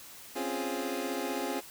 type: chord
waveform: 25% pulse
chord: Db major seventh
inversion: third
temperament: equal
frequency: 261.6 / 277.2 / 349.2 / 415.3 Hz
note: C4 / Db4 / F4 / Ab4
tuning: 0 / 0 / 0 / 0 cents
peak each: -34 dBFS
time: 0.35-1.61 s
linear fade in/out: 20 ms
effects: white hiss -49 dBFS RMS until 1.7 s